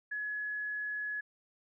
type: tone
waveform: sine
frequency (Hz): 1693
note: G#6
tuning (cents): +33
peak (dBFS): -34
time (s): 0.11-1.21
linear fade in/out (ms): 10
effects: none